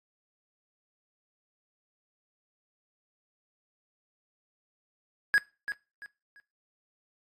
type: tone with echo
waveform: triangle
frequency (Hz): 1661.2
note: G#6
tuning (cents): 0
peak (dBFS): -17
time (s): 5.34-5.38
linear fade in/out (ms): 0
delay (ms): 340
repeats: 3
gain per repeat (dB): -11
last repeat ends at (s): 6.4
effects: noise-tail reverb RT60 0.3 s tail -21 dB re dry + AAC 48 kbps